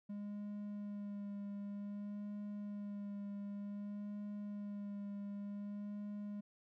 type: tone with vibrato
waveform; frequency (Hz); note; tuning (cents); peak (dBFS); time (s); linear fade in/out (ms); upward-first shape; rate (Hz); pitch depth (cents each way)
triangle; 204.1; G#3; -30; -40; 0.09-6.41; 10; sine; 0.54; 18
effects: none